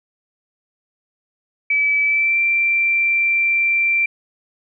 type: tone with pitch glide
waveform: sine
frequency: 2299 to 2354 Hz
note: D7 to D7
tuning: -37 to +3 cents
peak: -14 dBFS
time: 1.7-4.06 s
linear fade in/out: 5 ms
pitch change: +40 cents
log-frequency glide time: 2.03-2.39 s
effects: none